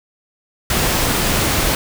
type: noise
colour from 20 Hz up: pink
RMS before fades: -17 dBFS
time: 0.7-1.75 s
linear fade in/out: 2 ms
effects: none